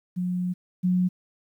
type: tone pair in turn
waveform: sine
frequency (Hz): 180.1 / 181.46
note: F#3 / F#3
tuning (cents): -46 / -33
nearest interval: unison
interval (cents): 13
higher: second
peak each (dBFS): -24 / -19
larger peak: second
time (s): 0.16-0.54 / 0.83-1.09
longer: first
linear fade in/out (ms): 20
effects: 10-bit